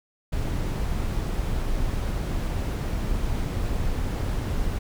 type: noise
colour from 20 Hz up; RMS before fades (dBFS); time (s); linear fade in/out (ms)
brown; -26; 0.32-4.79; 10
effects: none